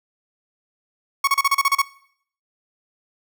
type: tone bursts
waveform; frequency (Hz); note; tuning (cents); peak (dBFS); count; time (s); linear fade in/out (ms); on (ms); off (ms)
30% pulse; 1108.7; C#6; 0; -12; 9; 1.24-1.819; 5; 35; 33
effects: noise-tail reverb RT60 0.6 s tail -19 dB re dry